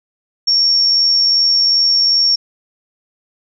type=tone with amplitude modulation; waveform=sine; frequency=5500 Hz; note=F8; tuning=27 cents flat; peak=-8 dBFS; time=0.47-2.36 s; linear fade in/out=10 ms; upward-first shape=sine; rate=82.6 Hz; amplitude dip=35%; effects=none